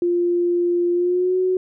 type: tone with pitch glide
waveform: sine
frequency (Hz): 349.2 to 370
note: F4 to F#4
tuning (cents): 0 to 0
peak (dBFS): -16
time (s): 0.02-1.57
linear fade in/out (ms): 2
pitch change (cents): +100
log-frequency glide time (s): 0.93-1.37
effects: none